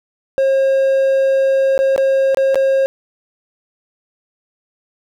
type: tone with dropouts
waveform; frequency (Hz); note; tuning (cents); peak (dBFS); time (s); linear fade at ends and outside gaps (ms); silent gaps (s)
triangle; 538; C5; +48; -9; 0.38-2.86; 0; 1.778-1.79 / 1.962-1.979 / 2.346-2.372 / 2.545-2.556
effects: none